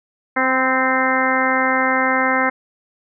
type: harmonic tone with a mistuned harmonic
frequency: 260.8 Hz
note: C4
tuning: 5 cents flat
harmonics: 1 / 2 / 3 / 4 / 5 / 6 / 7 / 8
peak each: -23 / -23 / -23 / -23 / -23 / -23 / -23 / -23 dBFS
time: 0.36-2.5 s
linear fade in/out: 10 ms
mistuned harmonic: 4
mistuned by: -21 cents
effects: none